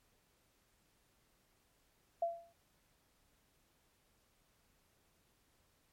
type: tone with exponential decay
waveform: sine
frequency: 679 Hz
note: F5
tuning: 49 cents flat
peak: -29 dBFS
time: 2.22-2.53 s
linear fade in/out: 5 ms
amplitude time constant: 66 ms
effects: pink hiss -74 dBFS RMS until 5.92 s + MP3 64 kbps